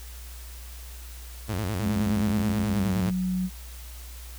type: tone with vibrato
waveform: sawtooth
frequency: 99.2 Hz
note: G2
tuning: 21 cents sharp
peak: -23 dBFS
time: 1.48-3.11 s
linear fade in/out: 20 ms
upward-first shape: square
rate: 9.5 Hz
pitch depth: 170 cents each way
type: tone with pitch glide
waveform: sine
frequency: 210 to 183.87 Hz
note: G#3 to F#3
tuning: +19 to -11 cents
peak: -24 dBFS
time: 1.79-3.5 s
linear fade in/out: 50 ms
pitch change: -230 cents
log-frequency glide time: 2.67-2.97 s
effects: added 60 Hz sine -39 dBFS peak until 4.38 s + white hiss -47 dBFS RMS until 4.38 s